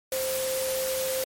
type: tone in noise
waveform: sine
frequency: 523.3 Hz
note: C5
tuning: in tune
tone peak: -27 dBFS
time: 0.12-1.24 s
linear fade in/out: 2 ms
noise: white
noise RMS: -32 dBFS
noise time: 0.12-1.24 s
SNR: +2 dB
effects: MP3 64 kbps